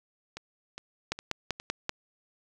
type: two click trains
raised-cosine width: 0.2 ms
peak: -12 / -22 dBFS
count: 5 / 4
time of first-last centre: 1.12-1.894 / 0.37-1.6 s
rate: 5.17 / 2.44 Hz
effects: none